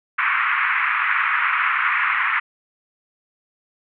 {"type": "band-pass noise", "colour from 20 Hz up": "pink", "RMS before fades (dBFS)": -20, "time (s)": [0.18, 2.4], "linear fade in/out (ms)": 10, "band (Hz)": [1100, 2400], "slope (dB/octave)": 48, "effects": []}